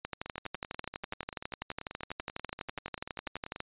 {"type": "two click trains", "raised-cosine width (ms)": 0.3, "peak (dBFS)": [-24, -19], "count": [35, 44], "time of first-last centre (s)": [[0.26, 3.561], [0.05, 3.604]], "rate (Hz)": [10.3, 12.1], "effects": ["resampled to 8000 Hz"]}